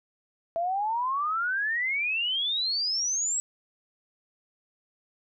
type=exponential sweep; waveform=sine; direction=up; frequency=659.3 to 7860 Hz; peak=-25 dBFS; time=0.56-3.4 s; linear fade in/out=0 ms; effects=none